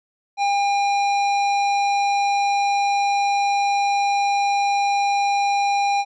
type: tone with hard clipping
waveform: sine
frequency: 804 Hz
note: G5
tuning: 44 cents sharp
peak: -19 dBFS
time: 0.37-6.05 s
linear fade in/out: 50 ms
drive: 14 dB
effects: resampled to 16000 Hz